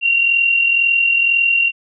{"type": "tone pair together", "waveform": "sine", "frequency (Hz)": [2755, 2797], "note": ["F7", "F7"], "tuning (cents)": [-24, 2], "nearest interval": "unison", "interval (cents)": 26, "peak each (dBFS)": [-12, -21], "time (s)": [0.01, 1.72], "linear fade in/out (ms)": 50, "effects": []}